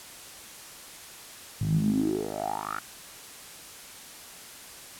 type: tone with band-pass filter sweep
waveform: 10% pulse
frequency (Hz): 52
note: G#1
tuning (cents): +3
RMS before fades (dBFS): -28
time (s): 1.61-2.8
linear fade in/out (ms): 5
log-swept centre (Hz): 120 to 1500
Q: 8
effects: white hiss -45 dBFS RMS until 4.99 s + low-pass 12000 Hz 12 dB/octave